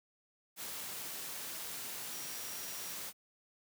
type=tone in noise; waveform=sine; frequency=5680 Hz; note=F8; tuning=28 cents sharp; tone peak=-50 dBFS; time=2.09-2.97 s; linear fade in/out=50 ms; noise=white; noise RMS=-43 dBFS; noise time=0.56-3.13 s; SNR=-10 dB; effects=high-pass 100 Hz 12 dB/octave